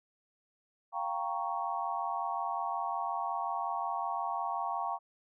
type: chord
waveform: sine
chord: G half-diminished seventh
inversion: third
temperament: equal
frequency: 698.5 / 784 / 932.3 / 1108.7 Hz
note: F5 / G5 / Bb5 / Db6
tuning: 0 / 0 / 0 / 0 cents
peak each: -38 / -37 / -37 / -37 dBFS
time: 0.92-4.99 s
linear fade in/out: 50 ms
effects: none